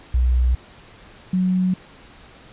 sine tone pair in turn, 62 / 184.29 Hz, B1 / F#3, +7 / -7 cents, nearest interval octave + perfect fifth, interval 1886 cents, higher second, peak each -14 / -16 dBFS, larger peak first, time 0.14-0.55 / 1.33-1.74 s, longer neither, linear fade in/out 5 ms, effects pink hiss -46 dBFS RMS until 2.52 s + resampled to 8000 Hz

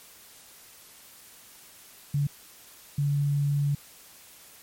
sine tone bursts at uneven times, 143.2 Hz, D3, 43 cents flat, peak -22 dBFS, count 2, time 2.14-2.27 / 2.98-3.75 s, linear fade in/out 5 ms, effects white hiss -51 dBFS RMS until 4.62 s + MP3 64 kbps

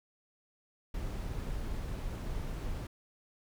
brown noise, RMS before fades -37 dBFS, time 0.94-2.87 s, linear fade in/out 5 ms, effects none

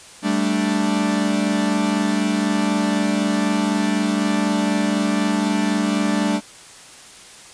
45% pulse chord, G suspended second, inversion none, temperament equal, 196 / 220 / 293.7 Hz, G3 / A3 / D4, 0 / 0 / 0 cents, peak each -22 dBFS, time 0.22-6.41 s, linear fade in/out 50 ms, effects white hiss -42 dBFS RMS until 7.53 s + resampled to 22050 Hz

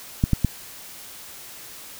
clicks, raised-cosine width 5 ms, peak -5 dBFS, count 3, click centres 0.239 / 0.333 / 0.447 s, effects white hiss -41 dBFS RMS until 1.99 s

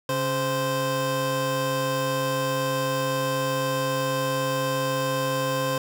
25% pulse tone pair together, 137.74 / 521 Hz, C#3 / C5, -11 / -7 cents, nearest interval octave + major seventh, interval 2304 cents, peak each -25 / -21 dBFS, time 0.09-5.78 s, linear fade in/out 2 ms, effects none

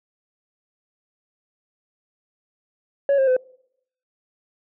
sine tone with pitch steps, 559 / 534.1 / 510.2 Hz, C#5 / C5 / C5, +14 / +36 / -44 cents, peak -12 dBFS, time 3.09-3.366 s, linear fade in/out 2 ms, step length 92 ms, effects noise-tail reverb RT60 0.7 s tail -26 dB re dry + tanh soft clip ceiling -14 dBFS

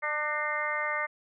harmonic tone with a mistuned harmonic, 299.6 Hz, D4, 35 cents sharp, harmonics 2 / 3 / 4 / 5 / 6 / 7, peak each -36 / -38 / -34 / -38 / -34 / -33 dBFS, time 0.02-1.07 s, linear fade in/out 20 ms, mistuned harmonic 6, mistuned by +29 cents, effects none

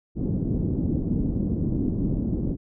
white low-pass noise, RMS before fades -25 dBFS, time 0.15-2.57 s, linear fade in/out 50 ms, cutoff 290 Hz, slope 24 dB/octave, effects none

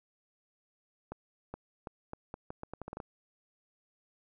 accelerating click train, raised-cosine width 1 ms, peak -26 dBFS, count 13, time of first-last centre 1.12-3.002 s, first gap 420 ms, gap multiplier 0.79, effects none

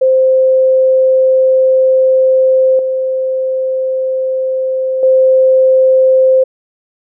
sine tone with level steps, 522 Hz, C5, 4 cents flat, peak -6 / -12 / -5 dBFS, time 0.01-6.44 s, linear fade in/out 10 ms, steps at 2.79 / 5.03 s, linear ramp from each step 2 ms, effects none

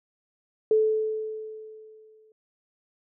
sine tone with exponential decay, 435.2 Hz, A4, 19 cents flat, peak -16 dBFS, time 0.71-2.32 s, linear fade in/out 2 ms, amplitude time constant 350 ms, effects none

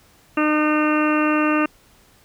harmonic tone, 303.9 Hz, D#4, 41 cents flat, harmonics 1 / 2 / 3 / 4 / 5 / 6 / 7 / 8 / 9, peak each -18 / -25 / -31 / -23 / -28 / -32 / -36 / -33 / -27 dBFS, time 0.37-1.66 s, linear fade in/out 5 ms, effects pink hiss -54 dBFS RMS until 2.24 s

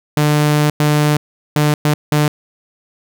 sawtooth tone bursts at uneven times, 149.3 Hz, D3, 29 cents sharp, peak -7 dBFS, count 5, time 0.17-0.7 / 0.8-1.17 / 1.56-1.74 / 1.85-1.94 / 2.12-2.28 s, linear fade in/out 2 ms, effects none

